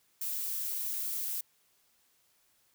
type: noise with high-pass filter sweep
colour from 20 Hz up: violet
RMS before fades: -35 dBFS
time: 0.21-1.41 s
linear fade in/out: 5 ms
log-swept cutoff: 460 to 220 Hz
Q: 2.6
effects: white hiss -70 dBFS RMS until 2.74 s